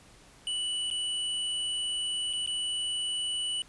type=tone with dropouts; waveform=square; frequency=2960 Hz; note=F#7; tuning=in tune; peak=-30 dBFS; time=0.47-3.62 s; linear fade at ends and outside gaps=1 ms; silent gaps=0.902-0.911 / 2.33-2.334 / 2.462-2.474 s; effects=pink hiss -56 dBFS RMS until 3.68 s + resampled to 24000 Hz